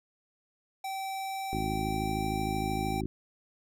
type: tone with pitch glide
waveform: square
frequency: 773 to 779.7 Hz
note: G5 to G5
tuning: -24 to -10 cents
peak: -34 dBFS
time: 0.84-3.01 s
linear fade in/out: 5 ms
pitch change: +14 cents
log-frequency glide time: 1.15-2.28 s
type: harmonic tone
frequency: 53.1 Hz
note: G#1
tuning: 39 cents sharp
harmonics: 1 / 2 / 3 / 4 / 5 / 6 / 7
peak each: -38 / -38 / -38 / -38 / -38 / -38 / -38 dBFS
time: 1.53-3.06 s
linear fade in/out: 0 ms
effects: none